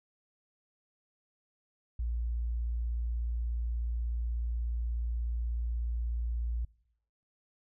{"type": "tone", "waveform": "sine", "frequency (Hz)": 58.27, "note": "A#1", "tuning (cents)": 0, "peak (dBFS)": -30, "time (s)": [1.99, 6.65], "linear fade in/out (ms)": 5, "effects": ["noise-tail reverb RT60 0.8 s tail -24 dB re dry"]}